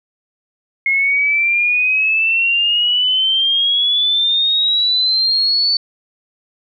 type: exponential sweep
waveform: sine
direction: up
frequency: 2154 to 4517 Hz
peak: -12 dBFS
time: 0.86-5.77 s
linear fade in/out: 2 ms
effects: none